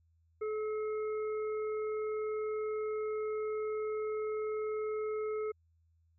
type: harmonic tone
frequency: 429.8 Hz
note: A4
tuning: 41 cents flat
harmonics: 1 / 3 / 5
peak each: -33 / -45 / -52 dBFS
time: 0.41-5.52 s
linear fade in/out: 10 ms
effects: added 82 Hz sine -67 dBFS peak until 6.18 s